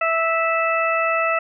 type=harmonic tone; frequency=657 Hz; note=E5; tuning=6 cents flat; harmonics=1 / 2 / 3 / 4; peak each=-22 / -21 / -26 / -24 dBFS; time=0.01-1.39 s; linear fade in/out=5 ms; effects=none